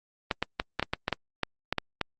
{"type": "clicks", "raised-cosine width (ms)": 0.3, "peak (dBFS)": -10, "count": 12, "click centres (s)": [0.312, 0.426, 0.599, 0.796, 0.827, 0.935, 1.081, 1.127, 1.433, 1.726, 1.783, 2.013], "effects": ["Opus 32 kbps"]}